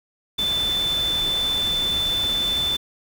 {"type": "tone in noise", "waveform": "sine", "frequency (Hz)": 3522, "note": "A7", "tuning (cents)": 1, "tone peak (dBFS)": -20, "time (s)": [0.38, 2.77], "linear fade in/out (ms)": 10, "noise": "pink", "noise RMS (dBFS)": -32, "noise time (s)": [0.38, 2.77], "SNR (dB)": 9, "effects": []}